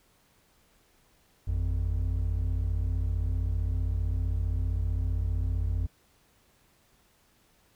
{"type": "tone pair together", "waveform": "triangle", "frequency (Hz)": [51.91, 87.31], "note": ["G#1", "F2"], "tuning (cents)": [0, 0], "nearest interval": "major sixth", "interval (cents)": 900, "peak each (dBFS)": -26, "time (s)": [1.47, 5.87], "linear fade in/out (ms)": 10, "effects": ["tanh soft clip ceiling -17 dBFS", "pink hiss -65 dBFS RMS until 7.75 s"]}